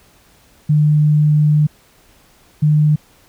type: tone pair in turn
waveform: sine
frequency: 150.5 / 151.17 Hz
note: D3 / D#3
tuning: +43 / -50 cents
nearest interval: unison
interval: 7 cents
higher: second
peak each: -9 dBFS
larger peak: neither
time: 0.69-1.67 / 2.62-2.96 s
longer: first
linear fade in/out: 10 ms
effects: pink hiss -51 dBFS RMS until 3.28 s